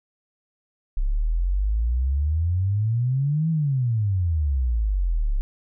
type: exponential two-way sweep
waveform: sine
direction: up then down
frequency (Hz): 32.7 to 164.81 to 32.7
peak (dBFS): -19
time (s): 0.97-5.41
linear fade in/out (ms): 0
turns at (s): 3.5
effects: none